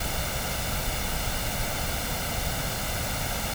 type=noise with comb filter; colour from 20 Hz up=pink; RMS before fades=-29 dBFS; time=0-3.54 s; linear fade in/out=5 ms; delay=1.4 ms; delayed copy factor=+0.55; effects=none

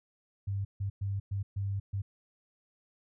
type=tone bursts at uneven times; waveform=sine; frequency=99 Hz; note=G2; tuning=18 cents sharp; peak=-30 dBFS; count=6; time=0.47-0.65 / 0.8-0.9 / 1.01-1.2 / 1.31-1.43 / 1.56-1.8 / 1.93-2.02 s; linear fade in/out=10 ms; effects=none

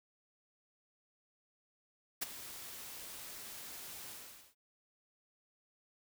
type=noise with ADSR envelope; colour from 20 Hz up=white; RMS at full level=-34 dBFS; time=2.21-4.55 s; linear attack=16 ms; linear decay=17 ms; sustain=-14 dB; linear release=470 ms; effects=none

